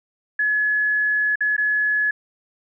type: tone with dropouts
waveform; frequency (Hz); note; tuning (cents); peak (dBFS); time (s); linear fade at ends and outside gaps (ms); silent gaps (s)
sine; 1700; G#6; +40; -17; 0.39-2.11; 5; 1.357-1.406 / 1.566-1.579
effects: none